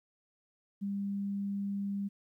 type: tone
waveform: sine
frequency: 199.6 Hz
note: G3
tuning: 32 cents sharp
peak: -32 dBFS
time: 0.81-2.09 s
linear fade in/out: 20 ms
effects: 12-bit